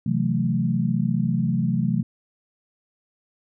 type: chord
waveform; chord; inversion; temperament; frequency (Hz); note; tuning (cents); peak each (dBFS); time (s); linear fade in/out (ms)
sine; F# half-diminished seventh; second; equal; 130.81 / 164.81 / 185 / 220; C3 / E3 / F#3 / A3; 0 / 0 / 0 / 0; -25; 0.06-2.03; 5
effects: none